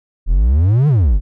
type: exponential two-way sweep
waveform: triangle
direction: up then down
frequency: 36.71 to 155.6 to 40.6 Hz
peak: -7 dBFS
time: 0.26-1.21 s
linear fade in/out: 50 ms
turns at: 0.88 s
effects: none